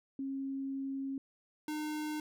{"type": "tone pair in turn", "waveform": ["sine", "square"], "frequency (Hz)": [271.1, 304.3], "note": ["C#4", "D#4"], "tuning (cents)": [-38, -38], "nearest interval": "major second", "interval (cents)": 200, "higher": "second", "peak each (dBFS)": [-35, -36], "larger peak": "first", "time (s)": [[0.19, 1.18], [1.68, 2.2]], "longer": "first", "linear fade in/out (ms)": 2, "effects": []}